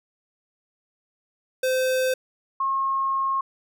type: tone pair in turn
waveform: square / sine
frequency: 516 / 1079.9 Hz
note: C5 / C#6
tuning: -24 / -46 cents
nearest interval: octave + minor second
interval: 1278 cents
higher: second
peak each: -21 dBFS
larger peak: neither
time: 1.63-2.14 / 2.6-3.41 s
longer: second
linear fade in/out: 5 ms
effects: none